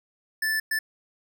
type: tone bursts at uneven times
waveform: square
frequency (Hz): 1756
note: A6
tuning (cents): -4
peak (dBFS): -24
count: 2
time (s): 0.42-0.6 / 0.71-0.79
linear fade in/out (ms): 5
effects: 11-bit